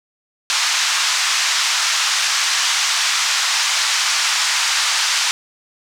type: band-pass noise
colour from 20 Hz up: white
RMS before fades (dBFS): -18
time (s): 0.5-5.31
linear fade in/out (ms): 0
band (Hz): 950 to 6600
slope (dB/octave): 24
effects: none